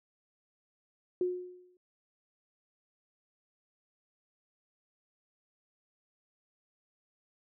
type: tone with exponential decay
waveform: sine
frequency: 361.3 Hz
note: F#4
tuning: 41 cents flat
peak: -25 dBFS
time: 1.21-1.77 s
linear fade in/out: 2 ms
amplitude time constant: 120 ms
effects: none